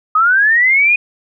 sine linear sweep, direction up, 1234 to 2489 Hz, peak -8 dBFS, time 0.15-0.96 s, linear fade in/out 5 ms, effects none

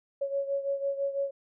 sine beating tone pair, 554 / 560 Hz, C#5 / C#5, -1 / +18 cents, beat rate 6 Hz, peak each -29 / -34 dBFS, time 0.21-1.31 s, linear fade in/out 10 ms, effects none

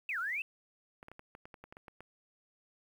sine exponential two-way sweep, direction down then up, 2735 to 1318.5 to 2735 Hz, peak -33 dBFS, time 0.09-0.42 s, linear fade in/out 2 ms, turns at 0.19 s
clicks, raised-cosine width 0.5 ms, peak -34 dBFS, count 12, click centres 1.029 / 1.084 / 1.116 / 1.194 / 1.351 / 1.455 / 1.542 / 1.64 / 1.725 / 1.769 / 1.882 / 2.006 s
effects 10-bit

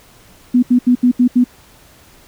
sine tone bursts, 246.9 Hz, B3, in tune, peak -7 dBFS, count 6, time 0.54-1.442 s, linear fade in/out 10 ms, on 87 ms, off 76 ms, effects pink hiss -46 dBFS RMS until 2.27 s

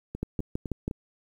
two click trains, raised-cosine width 3 ms, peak -21 / -16 dBFS, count 4 / 5, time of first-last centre 0.15-0.911 / 0.23-0.879 s, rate 3.94 / 6.16 Hz, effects 9-bit

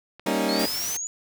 click, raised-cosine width 0.3 ms, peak -28 dBFS, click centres 0.196 s
20% pulse chord, Eb dominant seventh, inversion first, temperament equal, 196 / 233.1 / 277.2 / 311.1 Hz, G3 / Bb3 / Db4 / Eb4, 0 / 0 / 0 / 0 cents, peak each -23 dBFS, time 0.26-0.66 s, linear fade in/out 5 ms
sine exponential sweep, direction up, 4246 to 6980 Hz, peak -28 dBFS, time 0.49-1.07 s, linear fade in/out 0 ms
white noise, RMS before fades -32 dBFS, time 0.59-0.97 s, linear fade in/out 5 ms
effects none

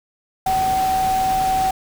sine tone in noise, 759 Hz, F#5, 44 cents sharp, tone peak -16 dBFS, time 0.46-1.71 s, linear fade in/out 5 ms, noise pink, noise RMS -29 dBFS, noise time 0.46-1.71 s, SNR +10 dB, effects none

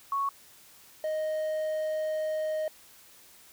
sine / triangle tone pair in turn, 1108.7 / 622.2 Hz, C#6 / D#5, 0 / 0 cents, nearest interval minor seventh, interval 1000 cents, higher first, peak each -26 dBFS, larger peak neither, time 0.12-0.29 / 1.04-2.68 s, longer second, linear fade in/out 2 ms, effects white hiss -55 dBFS RMS until 3.52 s

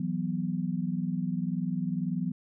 sine chord, E suspended second, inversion none, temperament equal, 164.81 / 185 / 246.9 Hz, E3 / F#3 / B3, 0 / 0 / 0 cents, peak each -32 / -31 / -34 dBFS, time 0-2.32 s, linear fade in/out 5 ms, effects none

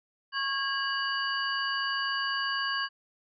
sine tone cluster, 1099 / 1633 / 2927 / 4620 Hz, C#6 / G#6 / F#7 / D8, -15 / -30 / -19 / -29 cents, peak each -33 / -31 / -35 / -36 dBFS, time 0.32-2.89 s, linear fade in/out 50 ms, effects none

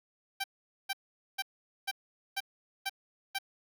10% pulse tone bursts, 781 Hz, G5, 7 cents flat, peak -23 dBFS, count 7, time 0.4-3.387 s, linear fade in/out 10 ms, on 41 ms, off 450 ms, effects none

